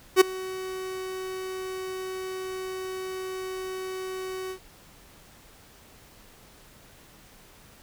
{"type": "tone with ADSR envelope", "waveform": "45% pulse", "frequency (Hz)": 375.1, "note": "F#4", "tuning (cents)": 24, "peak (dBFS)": -10, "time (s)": [0.16, 4.59], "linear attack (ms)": 49, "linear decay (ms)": 10, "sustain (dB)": -22, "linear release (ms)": 85, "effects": ["pink hiss -53 dBFS RMS until 7.82 s"]}